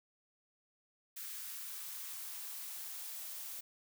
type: noise with high-pass filter sweep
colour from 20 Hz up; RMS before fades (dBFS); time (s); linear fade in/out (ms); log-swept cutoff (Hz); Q
blue; -45; 1.16-3.61; 10; 1400 to 580; 1.6
effects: none